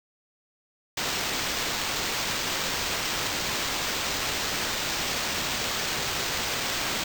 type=noise with sample-and-hold; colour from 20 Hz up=white; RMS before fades=-29 dBFS; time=0.97-7.04 s; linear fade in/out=5 ms; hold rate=11025 Hz; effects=none